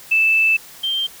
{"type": "tone pair in turn", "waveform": "sine", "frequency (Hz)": [2637, 3155], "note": ["E7", "G7"], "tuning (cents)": [0, 10], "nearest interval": "minor third", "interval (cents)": 310, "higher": "second", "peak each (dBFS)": [-12, -18], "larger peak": "first", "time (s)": [[0.11, 0.57], [0.83, 1.07]], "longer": "first", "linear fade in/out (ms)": 10, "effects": ["white hiss -41 dBFS RMS until 1.2 s"]}